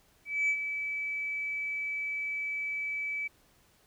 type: tone with ADSR envelope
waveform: sine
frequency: 2300 Hz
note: D7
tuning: 37 cents flat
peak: -22 dBFS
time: 0.25-3.28 s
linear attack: 240 ms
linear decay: 69 ms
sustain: -9 dB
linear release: 12 ms
effects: tanh soft clip ceiling -22 dBFS + pink hiss -65 dBFS RMS until 3.86 s